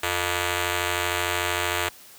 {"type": "ring-modulated tone", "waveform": "5% pulse", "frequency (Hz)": 264.8, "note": "C4", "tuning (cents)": 21, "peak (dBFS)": -9, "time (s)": [0.03, 1.89], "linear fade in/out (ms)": 5, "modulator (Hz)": 179, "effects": ["white hiss -48 dBFS RMS until 2.18 s", "high-pass 60 Hz 12 dB/octave"]}